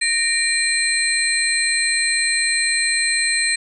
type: tone cluster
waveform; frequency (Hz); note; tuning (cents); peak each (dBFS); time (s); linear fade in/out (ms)
sine; 1844 / 2371 / 4127 / 8180; A#6 / D7 / C8 / C9; -19 / +16 / -25 / -40; -22; 0.01-3.56; 10
effects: none